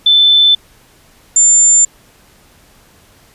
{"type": "tone pair in turn", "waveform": "sine", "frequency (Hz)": [3524, 7200], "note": ["A7", "A8"], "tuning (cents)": [2, 39], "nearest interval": "octave", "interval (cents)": 1237, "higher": "second", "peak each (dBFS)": -5, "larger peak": "neither", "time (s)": [[0.06, 0.55], [1.36, 1.85]], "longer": "neither", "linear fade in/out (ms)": 5, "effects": ["pink hiss -47 dBFS RMS until 3.34 s", "resampled to 32000 Hz"]}